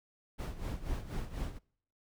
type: noise with tremolo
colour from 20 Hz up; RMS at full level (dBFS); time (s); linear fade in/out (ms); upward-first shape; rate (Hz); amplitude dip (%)
brown; -35; 0.38-1.59; 20; sine; 4.1; 75
effects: noise-tail reverb RT60 0.6 s tail -25 dB re dry